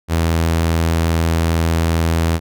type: tone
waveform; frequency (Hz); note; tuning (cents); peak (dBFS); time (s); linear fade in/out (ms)
sawtooth; 82.41; E2; 0; -10; 0.08-2.4; 50
effects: none